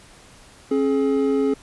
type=tone pair together; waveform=triangle; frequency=271.2 / 423.5 Hz; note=C#4 / G#4; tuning=-38 / +34 cents; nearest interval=minor sixth; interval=772 cents; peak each=-18 dBFS; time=0.71-1.54 s; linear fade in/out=5 ms; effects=pink hiss -48 dBFS RMS until 1.62 s + resampled to 24000 Hz